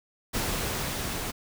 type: noise with level ramp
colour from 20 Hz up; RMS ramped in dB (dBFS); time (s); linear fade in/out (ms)
pink; -29 to -33; 0.33-1.32; 20
effects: none